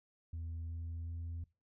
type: tone with pitch steps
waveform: sine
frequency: 82.41 / 83.13 / 83.85 Hz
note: E2 / E2 / E2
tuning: 0 / +15 / +30 cents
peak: -37 dBFS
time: 0.33-1.44 s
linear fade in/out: 5 ms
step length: 370 ms
effects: noise-tail reverb RT60 0.3 s tail -25 dB re dry + tanh soft clip ceiling -38 dBFS